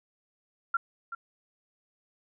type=tone with echo; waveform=sine; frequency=1376 Hz; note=F6; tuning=26 cents flat; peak=-23 dBFS; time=0.74-0.77 s; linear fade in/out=5 ms; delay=380 ms; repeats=1; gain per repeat=-11 dB; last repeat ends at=1.15 s; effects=none